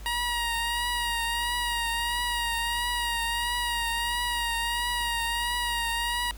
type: tone with vibrato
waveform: 15% pulse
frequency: 947 Hz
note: A#5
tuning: 27 cents sharp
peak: -20 dBFS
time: 0.06-6.31 s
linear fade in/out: 0 ms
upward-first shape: triangle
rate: 1.5 Hz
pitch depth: 42 cents each way
effects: added 50 Hz sine -38 dBFS peak until 6.37 s + pink hiss -50 dBFS RMS until 6.37 s